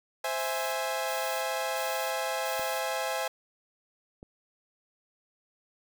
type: chord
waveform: sawtooth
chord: C augmented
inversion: none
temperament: equal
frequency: 523.3 / 659.3 / 830.6 Hz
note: C5 / E5 / G#5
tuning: 0 / 0 / 0 cents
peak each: -30 dBFS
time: 0.24-3.28 s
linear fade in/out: 5 ms
type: noise bursts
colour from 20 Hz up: blue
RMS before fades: -43 dBFS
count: 4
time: 0.38-2.8 s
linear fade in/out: 10 ms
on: 350 ms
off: 340 ms
type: clicks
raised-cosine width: 2 ms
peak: -32 dBFS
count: 2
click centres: 2.595 / 4.229 s
effects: none